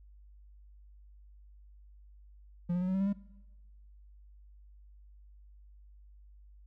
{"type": "tone with pitch steps", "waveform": "triangle", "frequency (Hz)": [174.61, 178.79, 183.08, 187.47, 191.96, 196.56, 201.3], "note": ["F3", "F3", "F#3", "F#3", "G3", "G3", "G3"], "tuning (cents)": [0, 41, -18, 23, -36, 5, 46], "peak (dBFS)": -26, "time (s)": [2.69, 3.131], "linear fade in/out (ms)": 10, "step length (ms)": 63, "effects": ["noise-tail reverb RT60 1.0 s tail -20 dB re dry", "added 50 Hz sine -53 dBFS peak until 6.66 s"]}